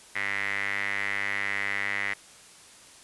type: tone with band-pass filter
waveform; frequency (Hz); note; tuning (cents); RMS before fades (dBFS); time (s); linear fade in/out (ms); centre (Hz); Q
sawtooth; 100.1; G2; +37; -30; 0.15-2.14; 10; 2000; 7.9
effects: white hiss -51 dBFS RMS until 3.03 s + resampled to 24000 Hz